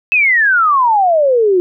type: exponential sweep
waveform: sine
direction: down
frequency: 2637 to 350 Hz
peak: -8 dBFS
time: 0.12-1.6 s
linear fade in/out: 0 ms
effects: none